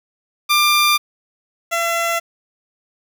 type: tone pair in turn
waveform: 15% pulse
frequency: 1192 / 676.1 Hz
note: D6 / E5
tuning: +25 / +44 cents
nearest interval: minor seventh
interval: 981 cents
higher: first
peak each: -6 / -11 dBFS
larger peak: first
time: 0.49-0.98 / 1.71-2.2 s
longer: neither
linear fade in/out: 20 ms
effects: 8-bit